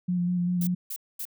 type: tone with vibrato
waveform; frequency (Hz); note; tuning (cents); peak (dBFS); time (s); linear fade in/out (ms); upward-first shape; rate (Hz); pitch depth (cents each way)
sine; 177.4; F3; +27; -23; 0.08-0.75; 10; square; 5.1; 18
type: noise bursts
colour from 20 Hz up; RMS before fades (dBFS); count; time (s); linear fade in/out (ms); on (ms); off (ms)
violet; -34; 3; 0.61-1.253; 5; 61; 230
effects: none